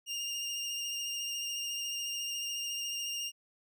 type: tone with vibrato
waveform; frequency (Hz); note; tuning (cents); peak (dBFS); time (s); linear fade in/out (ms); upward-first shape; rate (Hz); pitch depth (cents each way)
25% pulse; 2814; F7; +12; -31; 0.06-3.32; 50; triangle; 14; 25
effects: none